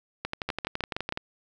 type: two click trains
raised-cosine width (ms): 0.3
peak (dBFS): -14 / -13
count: 12 / 5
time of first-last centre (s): 0.25-1.174 / 0.49-1.124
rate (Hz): 11.9 / 6.31
effects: none